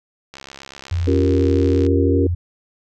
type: click train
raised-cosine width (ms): 0.2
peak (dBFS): -18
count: 105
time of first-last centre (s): 0.34-1.865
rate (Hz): 68.2
type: tone with pitch glide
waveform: sine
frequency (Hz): 86.7 to 87.4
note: F2 to F2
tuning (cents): -12 to +2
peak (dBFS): -17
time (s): 0.91-2.35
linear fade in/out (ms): 10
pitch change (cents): +14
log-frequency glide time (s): 1.32-2.2
type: chord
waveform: sine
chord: G half-diminished seventh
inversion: second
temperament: equal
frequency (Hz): 277.2 / 349.2 / 392 / 466.2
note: Db4 / F4 / G4 / Bb4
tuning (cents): 0 / 0 / 0 / 0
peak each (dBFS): -18 / -22 / -22 / -21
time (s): 1.07-2.27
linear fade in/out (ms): 5
effects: none